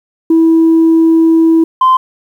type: tone pair in turn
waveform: sine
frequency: 326.4 / 1036.3 Hz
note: E4 / C6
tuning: -17 / -17 cents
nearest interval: octave + minor sixth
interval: 2000 cents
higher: second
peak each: -3 dBFS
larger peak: neither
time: 0.3-1.64 / 1.81-1.97 s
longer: first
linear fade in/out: 5 ms
effects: tanh soft clip ceiling -2 dBFS + 7-bit